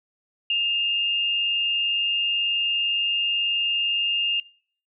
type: tone pair together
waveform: sine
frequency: 2610 / 2811 Hz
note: E7 / F7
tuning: -18 / +11 cents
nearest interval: minor second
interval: 129 cents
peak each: -32 / -20 dBFS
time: 0.5-4.4 s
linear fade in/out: 2 ms
effects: noise-tail reverb RT60 0.5 s tail -24 dB re dry